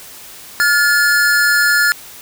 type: tone pair together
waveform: square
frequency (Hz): 1416.9 / 1726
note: F6 / A6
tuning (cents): +25 / -34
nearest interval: minor third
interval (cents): 341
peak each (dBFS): -14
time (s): 0.6-1.92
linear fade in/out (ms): 0
effects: white hiss -36 dBFS RMS until 2.21 s